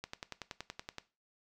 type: click train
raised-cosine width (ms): 0.2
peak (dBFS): -23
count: 11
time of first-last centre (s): 0.04-0.983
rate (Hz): 10.6
effects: noise-tail reverb RT60 0.3 s tail -17 dB re dry